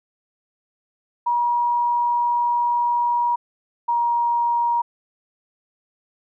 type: tone pair in turn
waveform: sine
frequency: 957 / 946.6 Hz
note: A#5 / A#5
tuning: +45 / +26 cents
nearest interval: unison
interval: 19 cents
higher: first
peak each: -17 dBFS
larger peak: neither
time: 1.26-3.36 / 3.88-4.82 s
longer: first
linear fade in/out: 10 ms
effects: none